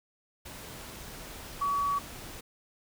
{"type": "tone in noise", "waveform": "sine", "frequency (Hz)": 1134, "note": "C#6", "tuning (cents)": 39, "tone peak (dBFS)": -26, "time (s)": [1.61, 1.99], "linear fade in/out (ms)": 10, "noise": "pink", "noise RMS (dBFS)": -44, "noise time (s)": [0.45, 2.41], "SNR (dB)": 15, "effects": []}